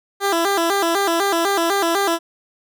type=tone with vibrato; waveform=15% pulse; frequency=365.1 Hz; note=F#4; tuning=23 cents flat; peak=-10 dBFS; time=0.2-2.19 s; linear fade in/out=50 ms; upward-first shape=square; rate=4 Hz; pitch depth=150 cents each way; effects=none